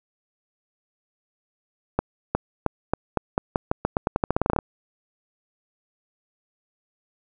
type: accelerating click train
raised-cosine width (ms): 1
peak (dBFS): -6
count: 21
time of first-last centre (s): 1.99-4.588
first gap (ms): 360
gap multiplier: 0.87
effects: none